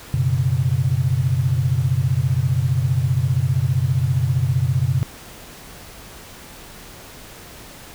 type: chord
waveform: sine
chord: F# suspended fourth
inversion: none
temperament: equal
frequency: 92.5 / 123.47 / 138.59 Hz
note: F#2 / B2 / C#3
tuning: 0 / 0 / 0 cents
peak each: -23 / -19 / -20 dBFS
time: 0.14-5.03 s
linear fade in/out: 0 ms
effects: pink hiss -40 dBFS RMS until 7.94 s